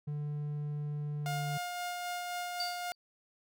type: tone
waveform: triangle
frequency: 147.7 Hz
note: D3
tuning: 10 cents sharp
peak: -32 dBFS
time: 0.07-1.58 s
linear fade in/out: 10 ms
type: tone with tremolo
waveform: sawtooth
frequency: 710 Hz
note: F5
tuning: 28 cents sharp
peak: -31 dBFS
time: 1.26-2.92 s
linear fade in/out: 0 ms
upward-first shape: sine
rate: 3.8 Hz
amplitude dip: 25%
type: tone with exponential decay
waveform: sine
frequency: 4624 Hz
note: D8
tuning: 28 cents flat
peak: -31 dBFS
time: 2.6-2.95 s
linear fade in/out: 1 ms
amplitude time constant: 74 ms
effects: none